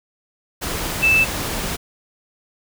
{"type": "tone in noise", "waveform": "sine", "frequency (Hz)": 2637, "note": "E7", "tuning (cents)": 0, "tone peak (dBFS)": -12, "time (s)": [1.02, 1.25], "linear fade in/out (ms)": 20, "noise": "pink", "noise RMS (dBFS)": -25, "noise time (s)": [0.61, 1.77], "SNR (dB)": 10, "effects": []}